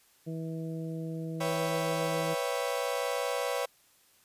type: harmonic tone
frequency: 162.2 Hz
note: E3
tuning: 28 cents flat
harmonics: 1 / 2 / 3 / 4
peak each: -35 / -40 / -43 / -49 dBFS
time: 0.26-2.35 s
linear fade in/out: 20 ms
type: chord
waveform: 35% pulse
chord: C# half-diminished seventh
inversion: third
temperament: equal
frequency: 493.9 / 554.4 / 659.3 / 784 Hz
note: B4 / C#5 / E5 / G5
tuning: 0 / 0 / 0 / 0 cents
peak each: -32 / -32 / -36 / -37 dBFS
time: 1.4-3.66 s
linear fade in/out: 10 ms
effects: white hiss -64 dBFS RMS until 4.24 s + resampled to 32000 Hz